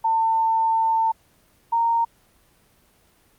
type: tone pair in turn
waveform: sine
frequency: 898 / 925.4 Hz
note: A5 / A#5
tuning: +35 / -13 cents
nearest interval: minor second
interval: 52 cents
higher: second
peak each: -17 dBFS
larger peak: neither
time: 0.04-1.12 / 1.72-2.05 s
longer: first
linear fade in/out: 10 ms
effects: pink hiss -59 dBFS RMS until 3.38 s + Opus 24 kbps